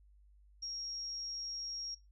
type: tone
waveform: sine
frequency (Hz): 5588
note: F8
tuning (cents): 0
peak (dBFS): -39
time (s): 0.62-1.95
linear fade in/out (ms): 10
effects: noise-tail reverb RT60 0.2 s tail -18 dB re dry + added 50 Hz sine -60 dBFS peak until 2.11 s